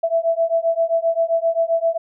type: beating tone pair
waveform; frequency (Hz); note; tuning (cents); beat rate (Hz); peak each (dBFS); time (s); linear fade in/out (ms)
sine; 659.3 / 666.9; E5 / E5; 0 / +20; 7.6; -19; 0.03-1.98; 10
effects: none